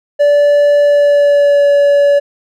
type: tone with pitch glide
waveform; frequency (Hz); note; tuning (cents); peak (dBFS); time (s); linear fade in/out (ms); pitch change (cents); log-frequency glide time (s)
triangle; 580 to 571; D5 to D5; -22 to -49; -4; 0.19-2.2; 20; -27; 0.82-1.67
effects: none